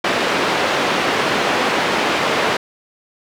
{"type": "band-pass noise", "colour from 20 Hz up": "pink", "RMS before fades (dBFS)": -18, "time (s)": [0.04, 2.57], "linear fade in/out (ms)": 5, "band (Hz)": [320, 3200], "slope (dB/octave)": 12, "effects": []}